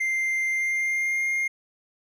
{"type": "tone with pitch glide", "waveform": "triangle", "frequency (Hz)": [2093, 2123], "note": ["C7", "C7"], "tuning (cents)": [0, 25], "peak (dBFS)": -21, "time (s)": [0, 1.48], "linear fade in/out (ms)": 10, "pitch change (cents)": 25, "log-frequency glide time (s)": [0.49, 1.27], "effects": []}